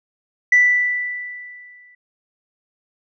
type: tone with exponential decay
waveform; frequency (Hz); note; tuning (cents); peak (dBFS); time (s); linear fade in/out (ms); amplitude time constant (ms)
sine; 1975.5; B6; 0; -7; 0.52-1.95; 5; 310
effects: tanh soft clip ceiling -5 dBFS